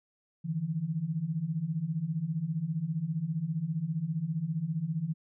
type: beating tone pair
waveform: sine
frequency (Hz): 150.5 / 165.5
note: D3 / E3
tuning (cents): +43 / +7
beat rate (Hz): 15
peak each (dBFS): -34 / -31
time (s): 0.44-5.14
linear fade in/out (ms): 20
effects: none

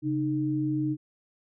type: tone pair together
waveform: sine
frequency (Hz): 136.62 / 306.7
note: C#3 / D#4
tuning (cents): -25 / -25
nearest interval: octave + major second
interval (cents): 1400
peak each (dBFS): -30 / -26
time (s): 0.02-0.97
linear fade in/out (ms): 50
effects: none

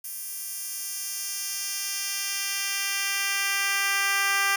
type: tone with high-pass filter sweep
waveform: 10% pulse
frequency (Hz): 395.5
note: G4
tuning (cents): +15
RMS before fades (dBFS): -28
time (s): 0.04-4.56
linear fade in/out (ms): 5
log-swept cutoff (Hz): 11000 to 1300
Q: 0.85
effects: none

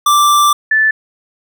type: tone pair in turn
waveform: square / sine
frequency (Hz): 1174.7 / 1751.6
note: D6 / A6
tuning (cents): 0 / -8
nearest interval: perfect fifth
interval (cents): 692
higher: second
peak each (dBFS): -8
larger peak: neither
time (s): 0.06-0.53 / 0.71-0.91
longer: first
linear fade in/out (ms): 5
effects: none

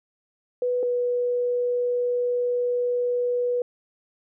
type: tone pair in turn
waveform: sine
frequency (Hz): 493.9 / 489.1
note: B4 / B4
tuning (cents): 0 / -17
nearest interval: unison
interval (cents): 17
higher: first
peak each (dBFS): -21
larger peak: neither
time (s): 0.62-0.83 / 0.83-3.62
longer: second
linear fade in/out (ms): 2
effects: none

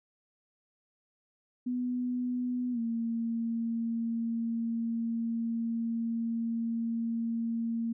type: tone with pitch glide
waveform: sine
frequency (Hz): 247.8 to 229.9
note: B3 to A#3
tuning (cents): +6 to -24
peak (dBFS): -29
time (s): 1.66-7.93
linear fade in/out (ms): 10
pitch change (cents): -130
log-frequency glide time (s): 2.72-2.79
effects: none

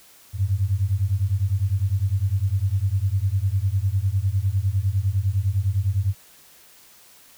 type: beating tone pair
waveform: sine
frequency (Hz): 92.5 / 102.4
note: F#2 / G#2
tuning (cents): 0 / -24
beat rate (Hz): 9.9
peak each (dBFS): -22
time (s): 0.33-6.15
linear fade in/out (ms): 50
effects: white hiss -51 dBFS RMS until 7.37 s

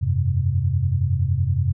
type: chord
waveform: sine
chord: F suspended second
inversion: none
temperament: equal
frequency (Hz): 87.31 / 98 / 130.81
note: F2 / G2 / C3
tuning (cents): 0 / 0 / 0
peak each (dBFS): -22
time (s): 0.01-1.73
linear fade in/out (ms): 20
effects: none

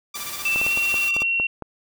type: tone with tremolo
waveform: 10% pulse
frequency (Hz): 1176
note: D6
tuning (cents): +2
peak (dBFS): -23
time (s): 0.14-1.23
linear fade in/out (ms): 5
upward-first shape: square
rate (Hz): 16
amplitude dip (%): 75
type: noise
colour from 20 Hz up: white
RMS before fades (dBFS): -33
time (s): 0.15-1.09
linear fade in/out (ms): 5
type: tone with pitch glide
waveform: sine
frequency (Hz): 2668 to 2732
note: E7 to F7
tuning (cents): +20 to -39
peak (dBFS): -19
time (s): 0.45-1.47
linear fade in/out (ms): 5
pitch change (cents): +41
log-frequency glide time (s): 0.55-0.73
type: clicks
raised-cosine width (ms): 1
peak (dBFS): -17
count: 9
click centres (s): 0.56 / 0.615 / 0.665 / 0.774 / 0.942 / 1.165 / 1.22 / 1.399 / 1.623
effects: none

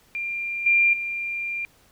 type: tone with level steps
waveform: sine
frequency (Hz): 2387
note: D7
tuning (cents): +28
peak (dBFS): -26 / -15 / -26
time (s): 0.15-1.65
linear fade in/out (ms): 0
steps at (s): 0.66 / 0.93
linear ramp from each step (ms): 5
effects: pink hiss -58 dBFS RMS until 1.91 s

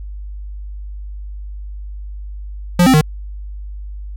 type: tone with pitch steps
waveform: square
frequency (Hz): 176.5 / 261.1 / 153.4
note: F3 / C4 / D#3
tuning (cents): +19 / -3 / -24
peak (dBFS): -8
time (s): 2.79-3.012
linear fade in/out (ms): 5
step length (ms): 74
effects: added 50 Hz sine -26 dBFS peak until 4.16 s

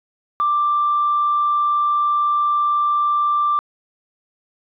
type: tone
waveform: sine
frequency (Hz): 1179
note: D6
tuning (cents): +6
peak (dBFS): -14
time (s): 0.4-3.59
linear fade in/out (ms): 0
effects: tanh soft clip ceiling -10 dBFS

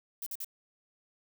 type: noise bursts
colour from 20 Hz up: violet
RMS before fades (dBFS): -38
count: 3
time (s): 0.22-0.446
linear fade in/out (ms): 2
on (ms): 44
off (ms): 47
effects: none

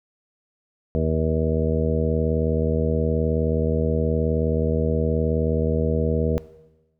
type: harmonic tone with a mistuned harmonic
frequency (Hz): 79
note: D#2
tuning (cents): +27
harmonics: 1 / 2 / 3 / 4 / 5 / 6 / 7 / 8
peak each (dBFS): -24 / -25 / -27 / -35 / -31 / -26 / -35 / -32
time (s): 0.95-6.38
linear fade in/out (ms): 0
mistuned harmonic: 8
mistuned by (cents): +18
effects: noise-tail reverb RT60 1.0 s tail -17 dB re dry

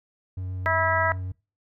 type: tone with vibrato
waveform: triangle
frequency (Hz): 92.5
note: F#2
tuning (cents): 0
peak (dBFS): -27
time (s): 0.37-1.32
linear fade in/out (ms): 5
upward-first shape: sine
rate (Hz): 7.8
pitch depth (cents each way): 9
type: harmonic tone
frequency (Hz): 325.2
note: E4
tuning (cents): -23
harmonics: 2 / 3 / 4 / 5 / 6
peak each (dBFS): -27 / -27 / -27 / -27 / -27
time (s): 0.66-1.12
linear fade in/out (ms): 0
effects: noise-tail reverb RT60 0.3 s tail -22 dB re dry

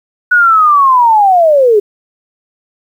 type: linear sweep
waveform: sine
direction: down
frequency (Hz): 1480 to 396.9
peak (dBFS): -4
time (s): 0.31-1.8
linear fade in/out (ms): 10
effects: 7-bit

